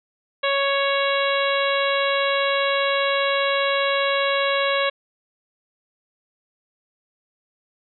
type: harmonic tone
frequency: 555 Hz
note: C#5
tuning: 2 cents sharp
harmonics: 1 / 2 / 3 / 4 / 5 / 6 / 7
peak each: -22 / -25 / -27 / -28 / -29 / -30 / -30 dBFS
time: 0.43-4.9 s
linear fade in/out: 10 ms
effects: none